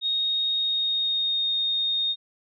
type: tone with pitch glide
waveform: sine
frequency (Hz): 3729 to 3695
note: A#7 to A#7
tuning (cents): 0 to -16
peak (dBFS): -22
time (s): 0.01-2.16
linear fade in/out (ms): 50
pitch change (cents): -16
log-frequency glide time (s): 0.55-1.51
effects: none